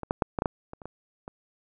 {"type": "clicks", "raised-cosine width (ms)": 1, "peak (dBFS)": [-20, -11, -8, -13, -11, -11, -25, -30, -23, -24], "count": 10, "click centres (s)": [0.033, 0.109, 0.222, 0.388, 0.421, 0.458, 0.734, 0.818, 0.856, 1.279], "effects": []}